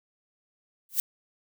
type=noise with exponential growth; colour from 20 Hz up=violet; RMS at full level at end=-20 dBFS; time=0.89-1 s; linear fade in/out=1 ms; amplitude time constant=22 ms; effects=none